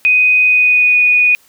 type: tone with pitch glide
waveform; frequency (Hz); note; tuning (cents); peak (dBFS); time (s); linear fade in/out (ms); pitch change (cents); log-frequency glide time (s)
sine; 2498 to 2471; D#7 to D#7; +6 to -13; -7; 0.05-1.35; 0; -19; 0.44-0.99
effects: white hiss -50 dBFS RMS until 1.48 s